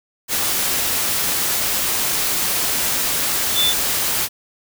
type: tone in noise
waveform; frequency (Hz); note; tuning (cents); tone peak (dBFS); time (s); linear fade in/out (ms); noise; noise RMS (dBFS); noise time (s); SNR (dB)
sine; 3512; A7; -4; -15; 3.54-3.74; 50; white; -20; 0.28-4.29; +2
effects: none